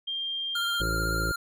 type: tone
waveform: sine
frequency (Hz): 3192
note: G7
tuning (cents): +31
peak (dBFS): -29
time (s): 0.07-0.82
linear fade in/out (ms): 10
type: tone with vibrato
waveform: square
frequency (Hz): 1397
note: F6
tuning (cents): 0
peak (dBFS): -29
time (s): 0.55-1.36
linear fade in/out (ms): 5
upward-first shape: sine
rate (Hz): 16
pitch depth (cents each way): 22
type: harmonic tone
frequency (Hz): 55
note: A1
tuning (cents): 0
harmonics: 1 / 2 / 3 / 5 / 6 / 7 / 8 / 9 / 10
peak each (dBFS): -30 / -35 / -36 / -43 / -38 / -39 / -43 / -43 / -41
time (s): 0.8-1.32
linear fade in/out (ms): 5
effects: none